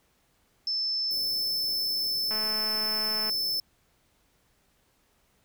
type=tone; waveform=sine; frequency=5274 Hz; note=E8; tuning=in tune; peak=-26 dBFS; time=0.67-3.6 s; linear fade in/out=2 ms
type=band-stop noise; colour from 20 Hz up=white; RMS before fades=-40 dBFS; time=1.11-3.6 s; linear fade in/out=0 ms; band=610 to 9100 Hz; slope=48 dB/octave
type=click train; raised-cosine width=0.5 ms; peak=-24 dBFS; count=214; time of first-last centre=2.31-3.296 s; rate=216 Hz
effects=pink hiss -68 dBFS RMS until 5.44 s